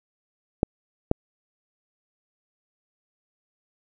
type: clicks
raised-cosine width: 2 ms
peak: -5 dBFS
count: 2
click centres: 0.631 / 1.114 s
effects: none